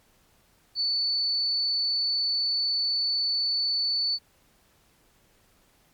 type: tone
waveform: sine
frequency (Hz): 4482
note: C#8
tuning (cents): +18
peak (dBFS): -23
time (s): 0.75-4.19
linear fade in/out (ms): 50
effects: pink hiss -63 dBFS RMS until 5.93 s + MP3 96 kbps